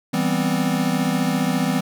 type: chord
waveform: square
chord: C major seventh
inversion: first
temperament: equal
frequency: 164.81 / 196 / 246.9 / 261.6 Hz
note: E3 / G3 / B3 / C4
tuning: 0 / 0 / 0 / 0 cents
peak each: -25 dBFS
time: 0.13-1.81 s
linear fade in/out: 10 ms
effects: none